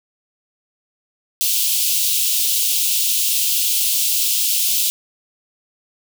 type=high-pass noise; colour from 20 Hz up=white; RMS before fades=-18 dBFS; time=1.41-4.9 s; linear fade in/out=0 ms; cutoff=2700 Hz; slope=48 dB/octave; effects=none